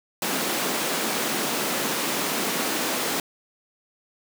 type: high-pass noise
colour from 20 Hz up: pink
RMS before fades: -26 dBFS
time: 0.22-3.2 s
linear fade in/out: 2 ms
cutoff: 200 Hz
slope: 24 dB/octave
effects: none